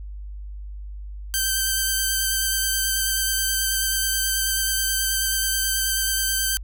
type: tone with vibrato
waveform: 5% pulse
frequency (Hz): 1555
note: G6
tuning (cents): -14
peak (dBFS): -10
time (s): 1.34-6.57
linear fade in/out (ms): 0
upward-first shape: sine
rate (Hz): 9.3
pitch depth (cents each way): 13
effects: added 50 Hz sine -32 dBFS peak until 6.63 s